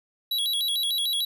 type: tone with vibrato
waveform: square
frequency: 3616 Hz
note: A7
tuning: 47 cents sharp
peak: -24 dBFS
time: 0.31-1.25 s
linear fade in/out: 5 ms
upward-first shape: square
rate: 6.7 Hz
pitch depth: 140 cents each way
effects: none